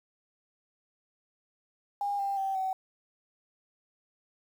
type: tone with pitch steps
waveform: sine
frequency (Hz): 810 / 792.9 / 776.1 / 759.7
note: G#5 / G5 / G5 / F#5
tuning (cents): -43 / +20 / -18 / +46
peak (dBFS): -28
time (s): 2.01-2.73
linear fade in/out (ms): 2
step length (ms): 180
effects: 9-bit